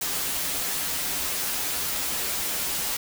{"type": "noise with comb filter", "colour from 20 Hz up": "white", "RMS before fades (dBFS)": -28, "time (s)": [0.01, 2.97], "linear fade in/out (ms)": 5, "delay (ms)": 9, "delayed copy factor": -0.6, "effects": []}